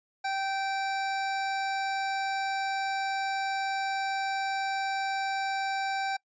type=tone pair together; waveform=square; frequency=779 / 1554.4 Hz; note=G5 / G6; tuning=-11 / -15 cents; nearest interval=octave; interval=1196 cents; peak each=-30 / -36 dBFS; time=0.24-6.17 s; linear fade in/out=10 ms; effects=noise-tail reverb RT60 0.1 s tail -24 dB re dry + resampled to 16000 Hz